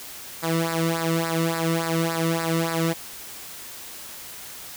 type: tone with flanger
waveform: sawtooth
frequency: 164.81 Hz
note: E3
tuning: in tune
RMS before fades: -24 dBFS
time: 0.42-2.94 s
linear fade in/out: 20 ms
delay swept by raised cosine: 0.31 to 1.27 ms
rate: 3.5 Hz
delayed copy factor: -0.9
effects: white hiss -39 dBFS RMS until 4.76 s